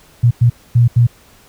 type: tone bursts at uneven times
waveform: sine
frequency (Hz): 119.4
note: A#2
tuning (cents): +42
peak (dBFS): -6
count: 4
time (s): 0.23-0.31 / 0.41-0.5 / 0.75-0.88 / 0.96-1.07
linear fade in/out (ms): 10
effects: pink hiss -47 dBFS RMS until 1.48 s